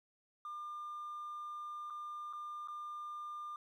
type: tone with dropouts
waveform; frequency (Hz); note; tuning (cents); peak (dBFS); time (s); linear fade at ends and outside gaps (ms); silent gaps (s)
triangle; 1200; D6; +37; -39; 0.45-3.56; 2; 1.901-1.905 / 2.328-2.333 / 2.675-2.683
effects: tanh soft clip ceiling -38 dBFS + 13-bit